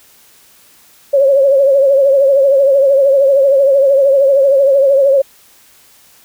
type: tone with vibrato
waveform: sine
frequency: 549 Hz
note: C#5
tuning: 17 cents flat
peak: -6 dBFS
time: 1.13-5.22 s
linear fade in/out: 10 ms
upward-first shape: triangle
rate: 13 Hz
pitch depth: 77 cents each way
effects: white hiss -46 dBFS RMS until 6.24 s